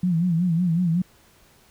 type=tone with vibrato; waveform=sine; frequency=172.2 Hz; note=F3; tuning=24 cents flat; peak=-18 dBFS; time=0.03-1.02 s; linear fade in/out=5 ms; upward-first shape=sine; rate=5.4 Hz; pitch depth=110 cents each way; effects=pink hiss -56 dBFS RMS until 1.7 s